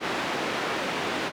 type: band-pass noise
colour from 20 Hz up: pink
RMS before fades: -29 dBFS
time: 0-1.32 s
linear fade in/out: 50 ms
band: 280 to 3200 Hz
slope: 12 dB/octave
effects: none